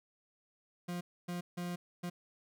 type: tone bursts at uneven times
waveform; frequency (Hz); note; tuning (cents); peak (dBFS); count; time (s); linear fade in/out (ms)
40% pulse; 175.9; F3; +13; -36; 4; 0.88-1.01 / 1.28-1.41 / 1.57-1.76 / 2.03-2.1; 10
effects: none